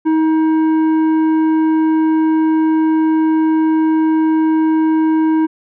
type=tone with tanh clipping; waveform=sine; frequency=316.8 Hz; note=D#4; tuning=31 cents sharp; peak=-12 dBFS; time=0.05-5.47 s; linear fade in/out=20 ms; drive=9 dB; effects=none